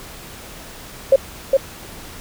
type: tone with echo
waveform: sine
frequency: 540 Hz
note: C#5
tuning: 45 cents flat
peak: -6 dBFS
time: 1.12-1.16 s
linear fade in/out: 5 ms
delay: 410 ms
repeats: 1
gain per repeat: -3 dB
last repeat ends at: 1.57 s
effects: pink hiss -37 dBFS RMS until 2.2 s